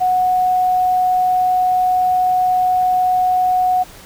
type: tone with quantisation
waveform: sine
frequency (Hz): 735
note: F#5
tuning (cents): -12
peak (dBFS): -12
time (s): 0-3.84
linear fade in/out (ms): 20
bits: 7
effects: pink hiss -40 dBFS RMS until 4.05 s